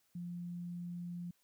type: tone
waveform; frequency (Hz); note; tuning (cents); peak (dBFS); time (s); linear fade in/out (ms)
sine; 174.61; F3; 0; -40; 0.15-1.31; 5
effects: white hiss -75 dBFS RMS until 1.43 s